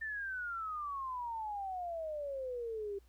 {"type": "exponential sweep", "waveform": "sine", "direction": "down", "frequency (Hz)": [1800, 392], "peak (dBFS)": -37, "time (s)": [0.01, 2.99], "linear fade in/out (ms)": 10, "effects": ["added 60 Hz sine -60 dBFS peak until 3.08 s", "pink hiss -73 dBFS RMS until 3.08 s"]}